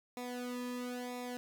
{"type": "tone with flanger", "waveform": "sawtooth", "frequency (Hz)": 246.9, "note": "B3", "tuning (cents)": 0, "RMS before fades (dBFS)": -41, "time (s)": [0.17, 1.37], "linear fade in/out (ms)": 0, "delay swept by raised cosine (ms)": [0.65, 1.4], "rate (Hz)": 1, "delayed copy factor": -0.85, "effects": []}